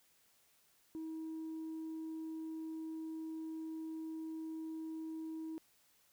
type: tone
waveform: sine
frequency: 319.6 Hz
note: D#4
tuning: 47 cents sharp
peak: -39 dBFS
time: 0.95-5.58 s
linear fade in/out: 0 ms
effects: tanh soft clip ceiling -39 dBFS + white hiss -71 dBFS RMS until 6.12 s